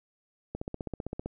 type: click train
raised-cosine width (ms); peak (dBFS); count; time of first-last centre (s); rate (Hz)
2; -21; 12; 0.55-1.26; 15.5
effects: none